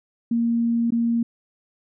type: tone with dropouts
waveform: sine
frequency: 233.1 Hz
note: A#3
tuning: in tune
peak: -18 dBFS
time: 0.31-1.23 s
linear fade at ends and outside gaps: 5 ms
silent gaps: 0.906-0.921 s
effects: none